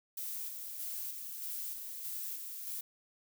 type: noise with tremolo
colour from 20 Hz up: violet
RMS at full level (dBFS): -40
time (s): 0.17-2.81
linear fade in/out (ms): 5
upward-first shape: square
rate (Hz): 1.6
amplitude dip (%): 35
effects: none